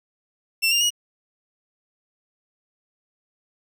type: tone with pitch steps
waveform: 25% pulse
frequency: 2700 / 2797 / 2897 Hz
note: E7 / F7 / F#7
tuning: +41 / +2 / -37 cents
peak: -14 dBFS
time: 0.62-0.905 s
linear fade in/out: 20 ms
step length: 95 ms
effects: none